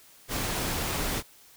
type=noise; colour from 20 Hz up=pink; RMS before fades=-30 dBFS; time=0.28-1.23 s; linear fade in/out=50 ms; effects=white hiss -55 dBFS RMS until 1.56 s